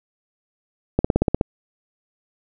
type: slowing click train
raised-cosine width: 2 ms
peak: -3 dBFS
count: 8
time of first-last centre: 0.99-1.411 s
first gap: 55 ms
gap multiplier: 1.03
effects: none